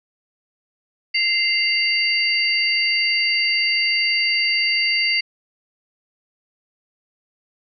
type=tone cluster; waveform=sine; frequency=2089 / 2771 / 4634 Hz; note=C7 / F7 / D8; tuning=-3 / -14 / -24 cents; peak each=-20 / -24 / -20 dBFS; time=1.14-5.21 s; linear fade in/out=10 ms; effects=none